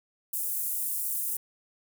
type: high-pass noise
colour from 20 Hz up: pink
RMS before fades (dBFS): -31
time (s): 0.33-1.37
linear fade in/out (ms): 5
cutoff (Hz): 10000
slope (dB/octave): 24
effects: none